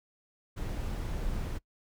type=noise; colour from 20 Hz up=brown; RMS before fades=-34 dBFS; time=0.56-1.59 s; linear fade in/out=20 ms; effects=noise-tail reverb RT60 0.1 s tail -23 dB re dry